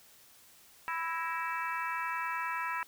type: harmonic tone with a mistuned harmonic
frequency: 329.6 Hz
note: E4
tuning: in tune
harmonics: 3 / 4 / 5 / 6 / 7 / 8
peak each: -36 / -38 / -40 / -42 / -43 / -44 dBFS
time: 0.88-2.83 s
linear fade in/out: 0 ms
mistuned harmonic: 6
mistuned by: -80 cents
effects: white hiss -59 dBFS RMS until 2.87 s